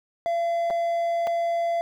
triangle tone with dropouts, 680 Hz, F5, 46 cents flat, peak -20 dBFS, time 0.26-1.81 s, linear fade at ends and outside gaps 0 ms, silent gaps 0.702-0.707 / 1.27-1.273 s, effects none

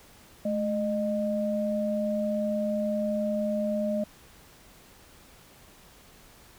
sine tone pair together, 214.4 / 611.7 Hz, A3 / D#5, -45 / -30 cents, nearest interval octave + tritone, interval 1815 cents, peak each -28 / -28 dBFS, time 0.45-4.04 s, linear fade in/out 5 ms, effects pink hiss -54 dBFS RMS until 6.58 s

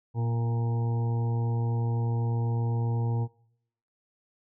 harmonic tone with a mistuned harmonic, 116.5 Hz, A#2, 1 cent flat, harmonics 1 / 2 / 3 / 4 / 6 / 7 / 8, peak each -25 / -39 / -42 / -40 / -50 / -43 / -44 dBFS, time 0.14-3.28 s, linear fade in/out 50 ms, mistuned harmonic 2, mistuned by +30 cents, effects noise-tail reverb RT60 0.8 s tail -24 dB re dry

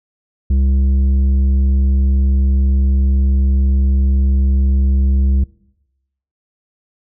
sine tone with tanh clipping, 67 Hz, C2, 42 cents sharp, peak -12 dBFS, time 0.5-5.44 s, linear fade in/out 5 ms, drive 8 dB, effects noise-tail reverb RT60 0.9 s tail -22 dB re dry

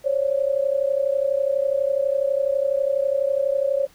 sine tone pair together, 539 / 571.1 Hz, C#5 / D5, -49 / -49 cents, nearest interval minor second, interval 100 cents, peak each -21 / -22 dBFS, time 0.04-3.87 s, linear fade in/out 20 ms, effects pink hiss -54 dBFS RMS until 3.94 s

